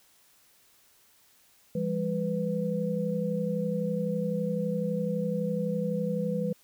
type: tone cluster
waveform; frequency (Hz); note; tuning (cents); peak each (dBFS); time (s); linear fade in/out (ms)
sine; 169.9 / 201.8 / 496; F3 / G#3 / B4; -47 / -49 / +7; -31; 1.75-6.53; 5
effects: white hiss -62 dBFS RMS until 6.63 s